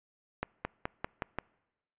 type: accelerating click train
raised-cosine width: 0.5 ms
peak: -17 dBFS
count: 6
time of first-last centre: 0.43-1.386 s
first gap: 220 ms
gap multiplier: 0.93
effects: noise-tail reverb RT60 1.0 s tail -25 dB re dry + resampled to 8000 Hz